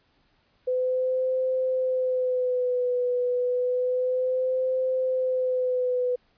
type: tone with vibrato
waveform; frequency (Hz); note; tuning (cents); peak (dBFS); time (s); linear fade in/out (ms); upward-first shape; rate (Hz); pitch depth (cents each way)
sine; 505; B4; +39; -22; 0.67-6.16; 10; sine; 0.3; 39
effects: pink hiss -66 dBFS RMS until 6.37 s + resampled to 11025 Hz